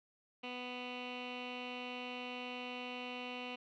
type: tone with low-pass filter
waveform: 15% pulse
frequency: 248.2 Hz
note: B3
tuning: 9 cents sharp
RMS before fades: -44 dBFS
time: 0.43-3.56 s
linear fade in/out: 10 ms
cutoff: 3000 Hz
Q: 7
effects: none